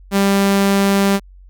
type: tone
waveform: sawtooth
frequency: 197.7 Hz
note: G3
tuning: 15 cents sharp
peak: -8 dBFS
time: 0.11-1.2 s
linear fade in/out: 50 ms
effects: added 46 Hz sine -39 dBFS peak until 1.49 s